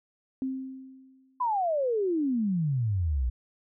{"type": "tone with exponential decay", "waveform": "sine", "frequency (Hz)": 263.3, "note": "C4", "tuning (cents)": 11, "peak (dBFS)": -26, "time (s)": [0.42, 1.44], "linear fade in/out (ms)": 1, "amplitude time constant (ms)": 220}
{"type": "exponential sweep", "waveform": "sine", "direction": "down", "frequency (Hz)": [1029, 57.5], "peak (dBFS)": -24, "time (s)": [1.4, 3.3], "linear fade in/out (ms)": 10}
{"effects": []}